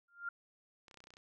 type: tone with exponential growth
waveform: sine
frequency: 1396.9 Hz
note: F6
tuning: in tune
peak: -34 dBFS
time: 0.08-0.29 s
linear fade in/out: 5 ms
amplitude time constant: 44 ms
type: clicks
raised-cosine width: 0.2 ms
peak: -39 dBFS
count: 10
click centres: 0.882 / 0.912 / 0.943 / 0.973 / 1.004 / 1.04 / 1.071 / 1.105 / 1.138 / 1.169 s
effects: none